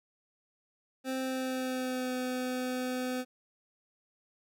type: tone with pitch glide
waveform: 25% pulse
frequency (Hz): 261.6 to 253.4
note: C4 to B3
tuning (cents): 0 to +45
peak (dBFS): -28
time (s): 1.04-3.25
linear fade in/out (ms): 50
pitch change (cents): -55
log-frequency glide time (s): 1.19-2.14
effects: none